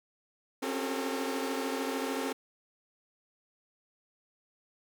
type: tone cluster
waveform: sawtooth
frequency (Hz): 267.2 / 280.6 / 366.5 / 413.6 / 454.3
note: C4 / C#4 / F#4 / G#4 / A#4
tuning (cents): +36 / +21 / -16 / -7 / -45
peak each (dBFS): -31 / -38 / -37 / -36 / -33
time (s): 0.62-2.33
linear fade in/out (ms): 10
effects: none